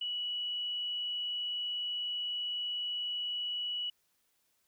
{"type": "tone", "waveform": "sine", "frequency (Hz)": 2939, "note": "F#7", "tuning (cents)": -12, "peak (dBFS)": -33, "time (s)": [0.01, 3.9], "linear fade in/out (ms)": 5, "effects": ["white hiss -75 dBFS RMS until 4.67 s"]}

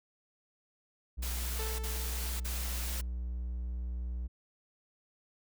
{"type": "tone", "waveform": "triangle", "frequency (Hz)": 60.6, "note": "B1", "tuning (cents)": -32, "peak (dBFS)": -32, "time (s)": [1.17, 4.28], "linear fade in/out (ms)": 20}
{"type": "noise bursts", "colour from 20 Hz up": "white", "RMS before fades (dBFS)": -40, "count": 3, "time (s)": [1.22, 3.014], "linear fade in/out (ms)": 10, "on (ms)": 570, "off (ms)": 42}
{"type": "tone with exponential decay", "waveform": "sawtooth", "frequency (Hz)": 440, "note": "A4", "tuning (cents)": 0, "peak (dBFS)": -35, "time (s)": [1.59, 3.07], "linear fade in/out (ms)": 5, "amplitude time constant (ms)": 320}
{"effects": []}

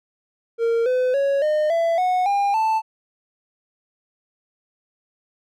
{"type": "tone with pitch steps", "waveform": "triangle", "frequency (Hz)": [461.8, 506.5, 555.6, 609.3, 668.3, 733.1, 804, 881.9], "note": ["A#4", "B4", "C#5", "D#5", "E5", "F#5", "G5", "A5"], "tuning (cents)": [-16, 44, 4, -36, 24, -16, 44, 4], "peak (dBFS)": -15, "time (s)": [0.58, 2.82], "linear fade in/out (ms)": 50, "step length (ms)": 280, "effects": []}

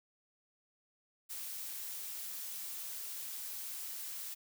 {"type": "noise", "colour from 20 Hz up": "blue", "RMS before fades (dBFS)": -43, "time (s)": [1.29, 4.35], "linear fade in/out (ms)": 20, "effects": []}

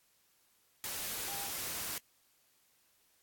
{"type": "tone in noise", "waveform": "sine", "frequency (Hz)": 798, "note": "G5", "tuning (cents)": 31, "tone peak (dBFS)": -46, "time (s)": [1.28, 1.5], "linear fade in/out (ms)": 0, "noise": "white", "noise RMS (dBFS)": -39, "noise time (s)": [0.84, 1.98], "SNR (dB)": -10, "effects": ["white hiss -71 dBFS RMS until 3.22 s", "AAC 64 kbps"]}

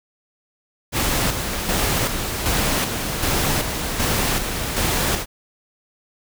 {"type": "noise with tremolo", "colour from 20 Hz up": "pink", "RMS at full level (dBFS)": -20, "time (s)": [0.92, 5.26], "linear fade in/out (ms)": 50, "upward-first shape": "square", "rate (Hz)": 1.3, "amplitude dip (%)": 45, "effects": []}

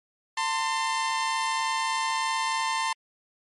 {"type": "tone pair together", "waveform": "sawtooth", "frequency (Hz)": [898, 1041.2], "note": ["A5", "C6"], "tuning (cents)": [35, -9], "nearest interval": "minor third", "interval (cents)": 256, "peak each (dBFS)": -24, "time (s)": [0.37, 2.93], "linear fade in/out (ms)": 5, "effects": ["low-pass 11000 Hz 12 dB/octave", "MP3 48 kbps"]}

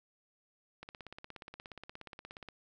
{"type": "click train", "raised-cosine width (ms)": 0.3, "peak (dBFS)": -30, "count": 29, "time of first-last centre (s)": [0.83, 2.487], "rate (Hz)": 16.9, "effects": []}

